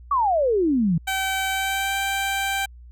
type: exponential sweep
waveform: sine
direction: down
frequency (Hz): 1174 to 155.56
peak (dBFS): -17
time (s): 0.11-0.98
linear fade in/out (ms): 5
type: tone with pitch glide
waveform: 15% pulse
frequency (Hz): 769 to 783.3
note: G5 to G5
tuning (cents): -33 to -2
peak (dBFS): -16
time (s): 1.07-2.66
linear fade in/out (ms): 10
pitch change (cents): +31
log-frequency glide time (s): 1.5-1.96
effects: added 60 Hz sine -41 dBFS peak until 2.91 s